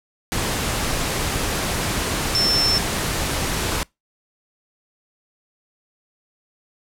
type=tone in noise; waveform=sine; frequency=5360 Hz; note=E8; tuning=28 cents sharp; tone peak=-16 dBFS; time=2.35-2.78 s; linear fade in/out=0 ms; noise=pink; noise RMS=-23 dBFS; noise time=0.32-3.83 s; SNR=+4 dB; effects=noise-tail reverb RT60 0.2 s tail -25 dB re dry + low-pass 12000 Hz 12 dB/octave